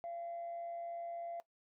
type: tone with amplitude modulation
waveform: sine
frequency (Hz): 684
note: F5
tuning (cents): -36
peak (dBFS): -38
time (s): 0.04-1.4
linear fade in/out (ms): 0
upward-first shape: sine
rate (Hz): 123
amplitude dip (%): 35
effects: noise-tail reverb RT60 0.1 s tail -18 dB re dry + tanh soft clip ceiling -37 dBFS